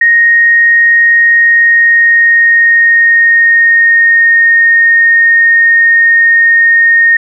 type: tone with pitch glide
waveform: sine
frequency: 1864.7 to 1847.5 Hz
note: A#6 to A#6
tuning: 0 to -16 cents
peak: -3 dBFS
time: 0.01-7.17 s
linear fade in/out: 5 ms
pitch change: -16 cents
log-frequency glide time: 1.28-4.39 s
effects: none